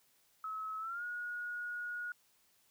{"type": "tone with pitch glide", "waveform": "sine", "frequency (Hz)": [1289, 1446.9], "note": ["E6", "F#6"], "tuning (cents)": [-39, -39], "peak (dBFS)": -38, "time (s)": [0.44, 2.12], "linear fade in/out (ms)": 2, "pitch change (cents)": 200, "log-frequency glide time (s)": [0.79, 1.04], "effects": ["white hiss -71 dBFS RMS until 2.7 s"]}